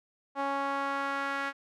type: tone with band-pass filter sweep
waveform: sawtooth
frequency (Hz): 277.2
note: C#4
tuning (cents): 0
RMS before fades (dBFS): -32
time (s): 0.35-1.53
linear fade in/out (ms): 50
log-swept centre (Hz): 930 to 1600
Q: 2
effects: none